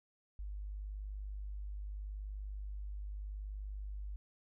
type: tone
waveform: sine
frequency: 50.4 Hz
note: G1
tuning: 49 cents sharp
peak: -40 dBFS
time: 0.39-4.16 s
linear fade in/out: 0 ms
effects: none